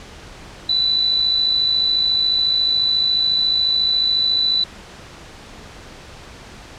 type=tone with amplitude modulation; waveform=sine; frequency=3979 Hz; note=B7; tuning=12 cents sharp; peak=-12 dBFS; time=0.69-4.64 s; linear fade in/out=5 ms; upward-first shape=sine; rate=54.1 Hz; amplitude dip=45%; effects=pink hiss -39 dBFS RMS until 6.78 s + low-pass 6000 Hz 12 dB/octave